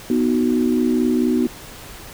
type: chord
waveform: sine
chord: B major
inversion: none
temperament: equal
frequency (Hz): 246.9 / 311.1 / 370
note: B3 / D#4 / F#4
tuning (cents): 0 / 0 / 0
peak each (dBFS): -17 / -21 / -22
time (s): 0.1-1.47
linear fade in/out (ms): 2
effects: pink hiss -38 dBFS RMS until 2.13 s